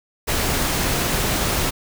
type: noise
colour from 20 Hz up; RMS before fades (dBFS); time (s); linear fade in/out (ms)
pink; -21; 0.27-1.71; 20
effects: none